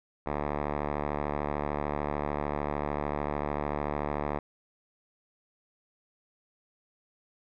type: tone with low-pass filter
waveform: 5% pulse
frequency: 73.42 Hz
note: D2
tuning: in tune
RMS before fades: -32 dBFS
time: 0.26-4.39 s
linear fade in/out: 5 ms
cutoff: 1400 Hz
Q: 1.8
effects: none